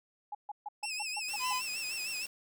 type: tone bursts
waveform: sine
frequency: 830.6 Hz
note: G#5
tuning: in tune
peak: -36 dBFS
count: 8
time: 0.32-1.532 s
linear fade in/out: 5 ms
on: 29 ms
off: 140 ms
type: tone with vibrato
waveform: 20% pulse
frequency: 2600 Hz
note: E7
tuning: 24 cents flat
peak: -30 dBFS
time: 0.83-2.26 s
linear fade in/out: 5 ms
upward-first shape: sine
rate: 6.5 Hz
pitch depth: 87 cents each way
type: noise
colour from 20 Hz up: white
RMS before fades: -48 dBFS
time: 1.28-2.27 s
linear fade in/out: 2 ms
type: tone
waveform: 45% pulse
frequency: 1010 Hz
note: B5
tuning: 39 cents sharp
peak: -32 dBFS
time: 1.39-1.62 s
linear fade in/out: 50 ms
effects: none